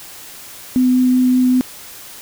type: tone with vibrato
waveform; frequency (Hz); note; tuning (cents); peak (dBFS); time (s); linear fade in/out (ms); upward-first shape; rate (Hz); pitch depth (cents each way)
sine; 253.1; B3; +43; -10; 0.76-1.61; 0; triangle; 5.2; 9
effects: white hiss -36 dBFS RMS until 2.21 s